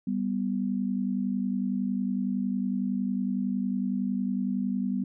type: tone pair together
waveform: sine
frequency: 196 / 246.9 Hz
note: G3 / B3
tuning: 0 / 0 cents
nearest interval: major third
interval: 400 cents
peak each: -28 / -29 dBFS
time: 0.07-5.04 s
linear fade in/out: 5 ms
effects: none